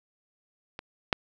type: clicks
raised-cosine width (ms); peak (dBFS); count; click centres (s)
0.3; -21 / -6; 2; 0.791 / 1.128
effects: none